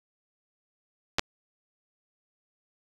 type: clicks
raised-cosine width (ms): 0.2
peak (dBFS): -6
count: 2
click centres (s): 1.185 / 1.194
effects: resampled to 24000 Hz